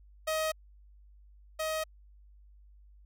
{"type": "tone pair in turn", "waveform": "sawtooth", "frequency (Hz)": [630, 630], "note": ["D#5", "D#5"], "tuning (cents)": [21, 21], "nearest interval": "unison", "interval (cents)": 0, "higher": "neither", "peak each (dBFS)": [-25, -27], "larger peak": "first", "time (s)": [[0.27, 0.52], [1.59, 1.84]], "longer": "neither", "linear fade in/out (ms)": 10, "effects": ["added 50 Hz sine -54 dBFS peak until 3.05 s"]}